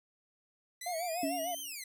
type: linear two-way sweep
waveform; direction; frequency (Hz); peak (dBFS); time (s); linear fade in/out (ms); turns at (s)
10% pulse; up then down; 1975.5 to 3156 to 1975.5; -32; 0.81-1.84; 5; 1.61
type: tone with vibrato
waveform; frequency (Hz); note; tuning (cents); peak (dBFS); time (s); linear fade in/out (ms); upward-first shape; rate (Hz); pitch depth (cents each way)
triangle; 681; F5; -44; -32; 0.86-1.55; 5; sine; 6.7; 110
type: tone with exponential decay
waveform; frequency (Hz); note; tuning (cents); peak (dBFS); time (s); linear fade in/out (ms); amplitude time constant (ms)
sine; 280; C#4; +18; -30; 1.23-1.74; 2; 110
effects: none